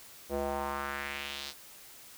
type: tone with band-pass filter sweep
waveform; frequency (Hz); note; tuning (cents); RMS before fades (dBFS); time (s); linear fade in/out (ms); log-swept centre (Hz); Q
square; 70.3; C#2; +25; -36; 0.29-1.54; 50; 490 to 4800; 2.1
effects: white hiss -52 dBFS RMS until 2.17 s